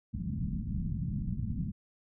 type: low-pass noise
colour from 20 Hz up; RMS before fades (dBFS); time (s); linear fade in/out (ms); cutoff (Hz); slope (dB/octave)
white; -34; 0.13-1.72; 20; 220; 48
effects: none